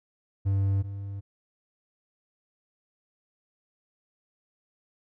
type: tone pair in turn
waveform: triangle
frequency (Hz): 98 / 99.25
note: G2 / G2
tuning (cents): 0 / +22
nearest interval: unison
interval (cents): 22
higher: second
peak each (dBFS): -20 / -31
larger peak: first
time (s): 0.45-0.83 / 0.83-1.21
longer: neither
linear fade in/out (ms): 20
effects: none